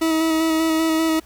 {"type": "tone with vibrato", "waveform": "40% pulse", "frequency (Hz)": 321.2, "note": "E4", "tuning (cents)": -45, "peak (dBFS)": -16, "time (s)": [0.01, 1.2], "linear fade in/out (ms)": 10, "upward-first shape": "square", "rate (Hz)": 5.1, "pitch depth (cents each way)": 16, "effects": ["added 60 Hz sine -49 dBFS peak until 1.25 s", "pink hiss -51 dBFS RMS until 1.25 s"]}